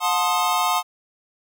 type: chord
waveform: square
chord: F# diminished seventh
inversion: none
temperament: equal with one note detuned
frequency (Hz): 721.4 / 880 / 1046.5 / 1244.5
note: F#5 / A5 / C6 / Eb6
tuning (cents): -44 / 0 / 0 / 0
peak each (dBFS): -25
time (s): 0-0.83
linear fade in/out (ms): 50
effects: none